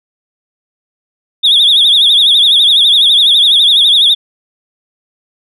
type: tone with vibrato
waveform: sine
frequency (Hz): 3520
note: A7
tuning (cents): 0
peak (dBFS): -3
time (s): 1.43-4.15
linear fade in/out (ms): 20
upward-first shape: triangle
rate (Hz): 12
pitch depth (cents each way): 150
effects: tanh soft clip ceiling -2 dBFS